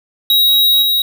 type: tone with level steps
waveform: square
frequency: 3824 Hz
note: A#7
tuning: 43 cents sharp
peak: -9 / -12 dBFS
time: 0.3-1.02 s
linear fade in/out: 2 ms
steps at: 0.82 s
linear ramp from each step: 5 ms
effects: none